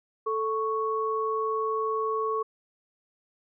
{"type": "tone pair together", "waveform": "sine", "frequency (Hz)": [440, 1108.7], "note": ["A4", "C#6"], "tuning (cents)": [0, 0], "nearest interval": "octave + major third", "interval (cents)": 1600, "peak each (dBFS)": -28, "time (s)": [0.26, 2.43], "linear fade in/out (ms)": 10, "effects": []}